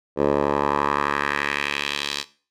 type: tone with band-pass filter sweep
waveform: 10% pulse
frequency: 71.6 Hz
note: D2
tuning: 43 cents flat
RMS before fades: -23 dBFS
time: 0.16-2.25 s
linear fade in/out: 50 ms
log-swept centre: 510 to 4400 Hz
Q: 1.9
effects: noise-tail reverb RT60 0.4 s tail -18 dB re dry